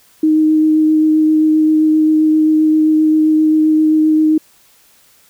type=tone with vibrato; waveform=sine; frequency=311.1 Hz; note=D#4; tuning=in tune; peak=-8 dBFS; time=0.23-4.38 s; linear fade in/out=5 ms; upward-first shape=sine; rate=7.6 Hz; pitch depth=10 cents each way; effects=white hiss -50 dBFS RMS until 5.29 s